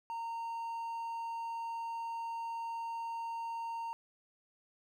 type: tone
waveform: triangle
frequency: 921 Hz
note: A#5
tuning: 21 cents flat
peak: -35 dBFS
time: 0.1-3.93 s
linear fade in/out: 0 ms
effects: none